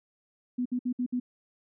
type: tone bursts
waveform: sine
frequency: 247.9 Hz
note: B3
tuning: 7 cents sharp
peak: -26 dBFS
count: 5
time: 0.58-1.2 s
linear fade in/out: 10 ms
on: 76 ms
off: 60 ms
effects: none